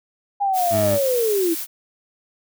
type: linear sweep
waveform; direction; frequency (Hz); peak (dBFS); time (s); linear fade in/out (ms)
sine; down; 817 to 318.3; -17; 0.4-1.55; 20
type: noise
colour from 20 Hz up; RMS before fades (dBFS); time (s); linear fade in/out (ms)
blue; -28; 0.53-1.67; 50
type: tone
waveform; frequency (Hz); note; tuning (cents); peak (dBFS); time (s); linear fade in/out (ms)
20% pulse; 102.9; G#2; -16; -17; 0.7-0.99; 50
effects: none